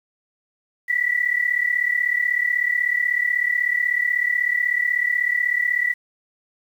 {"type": "tone pair together", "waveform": "sine", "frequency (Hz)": [1939, 1975.2], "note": ["B6", "B6"], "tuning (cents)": [-32, 0], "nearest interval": "unison", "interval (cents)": 32, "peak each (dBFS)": -21, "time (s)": [0.88, 5.94], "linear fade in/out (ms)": 20, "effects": ["8-bit"]}